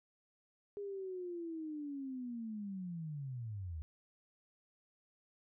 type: linear sweep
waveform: sine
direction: down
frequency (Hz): 410 to 73.7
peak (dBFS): -40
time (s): 0.77-3.82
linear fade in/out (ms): 0
effects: none